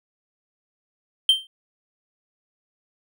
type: tone with exponential decay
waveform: triangle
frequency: 3136 Hz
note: G7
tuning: in tune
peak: -8 dBFS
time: 1.29-1.47 s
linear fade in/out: 2 ms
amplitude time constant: 38 ms
effects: none